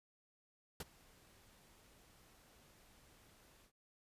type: noise with ADSR envelope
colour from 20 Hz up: pink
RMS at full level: -42 dBFS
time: 0.8-3.72 s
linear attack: 4 ms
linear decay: 30 ms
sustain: -24 dB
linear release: 80 ms
effects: resampled to 32000 Hz